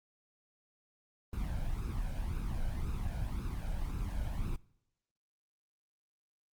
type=noise with flanger; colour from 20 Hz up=brown; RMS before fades=-35 dBFS; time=1.33-4.56 s; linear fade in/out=2 ms; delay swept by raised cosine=0.77 to 1.32 ms; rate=1.9 Hz; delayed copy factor=+0.95; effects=noise-tail reverb RT60 0.8 s tail -23 dB re dry + Opus 24 kbps